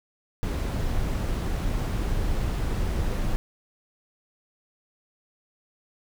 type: noise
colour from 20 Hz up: brown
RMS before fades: -26 dBFS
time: 0.43-3.36 s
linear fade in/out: 0 ms
effects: none